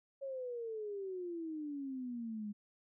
sine exponential sweep, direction down, 554.4 to 203.8 Hz, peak -39 dBFS, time 0.21-2.53 s, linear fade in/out 20 ms, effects none

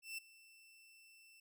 sawtooth tone with ADSR envelope, 2673 Hz, E7, 23 cents sharp, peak -38 dBFS, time 0.02-1.4 s, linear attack 160 ms, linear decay 9 ms, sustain -20 dB, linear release 4 ms, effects none

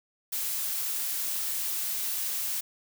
blue noise, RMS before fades -31 dBFS, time 0.32-2.61 s, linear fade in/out 10 ms, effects none

